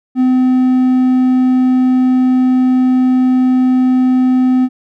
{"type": "tone", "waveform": "triangle", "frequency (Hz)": 255.4, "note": "C4", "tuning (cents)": -42, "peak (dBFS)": -6, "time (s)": [0.15, 4.69], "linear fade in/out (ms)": 50, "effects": []}